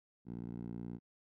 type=tone with band-pass filter; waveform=10% pulse; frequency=58.7 Hz; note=A#1; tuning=13 cents sharp; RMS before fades=-44 dBFS; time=0.25-1 s; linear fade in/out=50 ms; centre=200 Hz; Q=1.3; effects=none